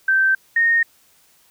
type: tone pair in turn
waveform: sine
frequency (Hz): 1555 / 1849.2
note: G6 / A#6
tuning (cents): -14 / -14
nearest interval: minor third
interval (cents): 300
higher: second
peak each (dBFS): -13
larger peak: neither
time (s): 0.08-0.35 / 0.56-0.83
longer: neither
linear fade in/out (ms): 5
effects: white hiss -56 dBFS RMS until 1.5 s